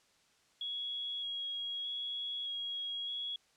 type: tone with vibrato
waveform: sine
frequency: 3322 Hz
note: G#7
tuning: in tune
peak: -36 dBFS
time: 0.61-3.36 s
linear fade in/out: 2 ms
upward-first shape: square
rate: 0.81 Hz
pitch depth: 11 cents each way
effects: white hiss -69 dBFS RMS until 3.56 s + low-pass 7000 Hz 12 dB/octave